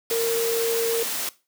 sine tone in noise, 460.5 Hz, A#4, 21 cents flat, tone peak -21 dBFS, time 0.11-1.03 s, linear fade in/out 2 ms, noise white, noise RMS -28 dBFS, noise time 0.1-1.29 s, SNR +4 dB, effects noise-tail reverb RT60 0.3 s tail -19 dB re dry + high-pass 200 Hz 12 dB/octave

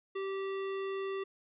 square tone, 388.7 Hz, G4, 15 cents flat, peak -35 dBFS, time 0.15-1.24 s, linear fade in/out 10 ms, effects resampled to 8000 Hz

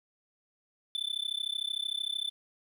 triangle tone with amplitude modulation, 3520 Hz, A7, in tune, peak -26 dBFS, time 0.95-2.3 s, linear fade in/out 0 ms, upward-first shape sine, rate 33.2 Hz, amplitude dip 100%, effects none

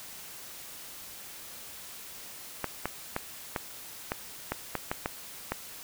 clicks, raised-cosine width 0.5 ms, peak -14 dBFS, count 10, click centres 2.643 / 2.856 / 3.164 / 3.562 / 4.119 / 4.52 / 4.753 / 4.915 / 5.059 / 5.52 s, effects white hiss -45 dBFS RMS until 5.83 s

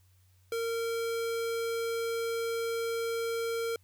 square tone, 460 Hz, A#4, 23 cents flat, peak -31 dBFS, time 0.52-3.76 s, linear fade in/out 2 ms, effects added 92 Hz sine -61 dBFS peak until 3.83 s + white hiss -71 dBFS RMS until 3.83 s

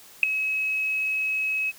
sine tone with ADSR envelope, 2563 Hz, E7, 49 cents flat, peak -6 dBFS, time 0.23-1.72 s, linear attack 3 ms, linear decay 3 ms, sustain -17 dB, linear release 30 ms, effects tanh soft clip ceiling -2 dBFS + white hiss -49 dBFS RMS until 1.78 s

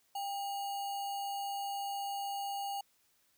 sine tone with sample-and-hold, 797 Hz, G5, 28 cents sharp, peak -35 dBFS, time 0.15-2.81 s, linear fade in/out 5 ms, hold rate 3675 Hz, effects white hiss -72 dBFS RMS until 3.37 s

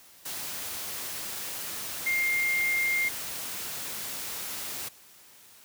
sine tone in noise, 2116 Hz, C7, 19 cents sharp, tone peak -24 dBFS, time 2.06-3.09 s, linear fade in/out 10 ms, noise white, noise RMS -36 dBFS, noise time 0.25-4.89 s, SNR +9 dB, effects white hiss -54 dBFS RMS until 5.64 s + high-pass 60 Hz 12 dB/octave

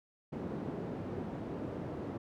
white band-pass noise, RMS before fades -40 dBFS, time 0.32-2.18 s, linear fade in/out 10 ms, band 110 to 360 Hz, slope 12 dB/octave, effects none

